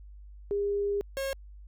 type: tone pair in turn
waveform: sine / 45% pulse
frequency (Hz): 404.8 / 542.4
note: G#4 / C#5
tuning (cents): -44 / -38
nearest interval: perfect fourth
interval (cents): 506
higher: second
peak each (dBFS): -26 / -30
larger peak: first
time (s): 0.51-1.01 / 1.17-1.33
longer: first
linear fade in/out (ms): 0
effects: added 50 Hz sine -45 dBFS peak until 1.67 s